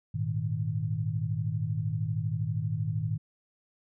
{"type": "chord", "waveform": "sine", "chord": "Ab suspended second", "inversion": "none", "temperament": "equal", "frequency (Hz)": [103.83, 116.54, 155.56], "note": ["Ab2", "Bb2", "Eb3"], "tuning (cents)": [0, 0, 0], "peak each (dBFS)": -32, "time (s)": [0.14, 3.18], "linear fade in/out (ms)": 10, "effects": []}